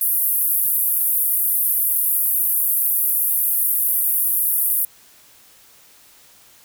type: band-pass noise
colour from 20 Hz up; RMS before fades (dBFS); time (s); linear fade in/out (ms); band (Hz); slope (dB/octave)
pink; -19; 0.01-4.85; 2; 11000 to 16000; 48
effects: white hiss -50 dBFS RMS until 6.64 s